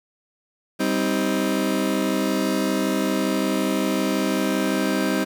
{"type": "chord", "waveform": "30% pulse", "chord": "C minor", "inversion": "second", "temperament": "just", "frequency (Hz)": [196.22, 261.6, 314], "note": ["G3", "C4", "Eb4"], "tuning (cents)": [2, 0, 16], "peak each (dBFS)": -22, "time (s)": [0.79, 5.25], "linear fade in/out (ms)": 20, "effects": ["9-bit"]}